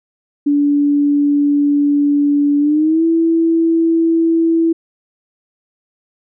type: tone with pitch glide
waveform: sine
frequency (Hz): 288.5 to 329.5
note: D4 to E4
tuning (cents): -31 to -1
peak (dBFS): -10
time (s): 0.46-4.73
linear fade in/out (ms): 10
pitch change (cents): +230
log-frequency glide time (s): 2.59-3.04
effects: none